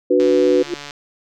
sine chord, B minor, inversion first, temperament equal, 293.7 / 370 / 493.9 Hz, D4 / F#4 / B4, 0 / 0 / 0 cents, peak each -18 / -15 / -15 dBFS, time 0.1-0.63 s, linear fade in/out 10 ms
click train, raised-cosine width 0.2 ms, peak -15 dBFS, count 103, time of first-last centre 0.2-0.908 s, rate 144 Hz
sine tone with exponential growth, 349.2 Hz, F4, in tune, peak -16 dBFS, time 0.62-0.74 s, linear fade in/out 2 ms, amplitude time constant 26 ms
effects none

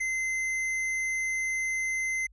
sine tone with tanh clipping, 2066 Hz, C7, 22 cents flat, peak -29 dBFS, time 0-2.27 s, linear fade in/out 10 ms, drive 12 dB, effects added 50 Hz sine -54 dBFS peak until 2.32 s + resampled to 24000 Hz

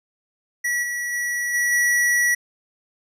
square tone with level steps, 1936 Hz, B6, 35 cents flat, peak -21 / -25 / -23 / -19 / -17 dBFS, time 0.64-2.35 s, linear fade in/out 10 ms, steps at 0.82 / 1.12 / 1.53 / 1.71 s, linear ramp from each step 20 ms, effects resampled to 32000 Hz

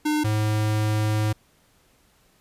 square tone pair in turn, 302.6 / 107.2 Hz, D#4 / A2, -48 / -45 cents, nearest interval octave + tritone, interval 1797 cents, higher first, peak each -21 dBFS, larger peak neither, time 0.05-0.24 / 0.24-1.33 s, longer second, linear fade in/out 10 ms, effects pink hiss -61 dBFS RMS until 2.4 s + resampled to 32000 Hz

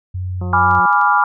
sine tone, 91.8 Hz, F#2, 13 cents flat, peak -20 dBFS, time 0.14-0.8 s, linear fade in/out 10 ms
harmonic tone, 179.6 Hz, F3, 49 cents sharp, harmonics 1 / 2 / 3 / 4 / 5 / 6 / 7, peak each -26 / -32 / -36 / -38 / -40 / -42 / -43 dBFS, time 0.41-0.86 s, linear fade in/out 2 ms
sine chord, G# diminished seventh, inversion none, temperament equal, 830.6 / 987.8 / 1174.7 / 1396.9 Hz, G#5 / B5 / D6 / F6, 0 / 0 / 0 / 0 cents, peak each -16 dBFS, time 0.53-1.24 s, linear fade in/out 2 ms
clicks, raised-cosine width 0.2 ms, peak -25 dBFS, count 4, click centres 0.712 / 0.751 / 0.929 / 1.014 s
effects none

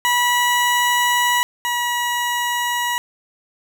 20% pulse tone pair in turn, 974 / 965.6 Hz, B5 / B5, -24 / -39 cents, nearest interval unison, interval 15 cents, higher first, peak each -10 / -14 dBFS, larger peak first, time 0.05-1.43 / 1.65-2.98 s, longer first, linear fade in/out 0 ms, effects none

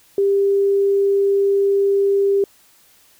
sine tone, 397 Hz, G4, 22 cents sharp, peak -13 dBFS, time 0.18-2.44 s, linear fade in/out 2 ms, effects white hiss -53 dBFS RMS until 3.19 s

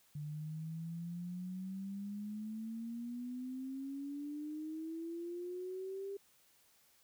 sine exponential sweep, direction up, 146.83 to 400 Hz, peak -40 dBFS, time 0.15-6.17 s, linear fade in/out 5 ms, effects white hiss -69 dBFS RMS until 7.03 s

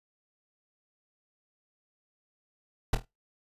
brown noise with echo, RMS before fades -19 dBFS, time 2.93-2.95 s, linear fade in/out 5 ms, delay 25 ms, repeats 4, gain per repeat -9 dB, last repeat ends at 3.05 s, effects noise-tail reverb RT60 0.2 s tail -21 dB re dry + resampled to 32000 Hz

